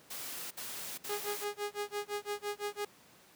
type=noise bursts; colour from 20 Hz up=white; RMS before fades=-42 dBFS; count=3; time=0.1-1.448 s; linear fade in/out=10 ms; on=410 ms; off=59 ms
type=tone with tremolo; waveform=sawtooth; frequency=412.2 Hz; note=G#4; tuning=13 cents flat; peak=-29 dBFS; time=1.09-2.85 s; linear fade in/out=5 ms; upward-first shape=sine; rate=5.9 Hz; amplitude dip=100%
effects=pink hiss -60 dBFS RMS until 3.35 s + high-pass 150 Hz 12 dB/octave